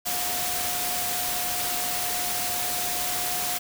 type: tone in noise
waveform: sine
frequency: 718 Hz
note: F5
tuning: 48 cents sharp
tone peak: -34 dBFS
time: 0.05-3.59 s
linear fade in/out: 20 ms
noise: white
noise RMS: -28 dBFS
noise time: 0.05-3.59 s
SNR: -9 dB
effects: none